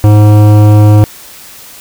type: tone with hard clipping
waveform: sine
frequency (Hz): 105.1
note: G#2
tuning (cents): +21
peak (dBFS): -3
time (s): 0.04-1.04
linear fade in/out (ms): 0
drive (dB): 15
effects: white hiss -32 dBFS RMS until 1.8 s